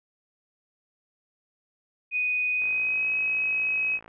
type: tone with pitch glide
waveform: sine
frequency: 2489 to 2546 Hz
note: D#7 to D#7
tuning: 0 to +39 cents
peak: -23 dBFS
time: 2.11-4 s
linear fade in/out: 50 ms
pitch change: +39 cents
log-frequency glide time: 2.51-3.08 s
type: click train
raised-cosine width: 0.5 ms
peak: -32 dBFS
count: 83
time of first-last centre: 2.62-4.079 s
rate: 56.2 Hz
effects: none